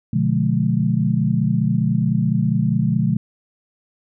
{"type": "chord", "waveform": "sine", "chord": "B diminished seventh", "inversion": "none", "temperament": "just", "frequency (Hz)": [123.47, 148.16, 177.8, 213.4], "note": ["B2", "D3", "F3", "Ab3"], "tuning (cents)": [0, 16, 31, 47], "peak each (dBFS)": -21, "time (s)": [0.13, 3.17], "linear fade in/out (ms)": 5, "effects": []}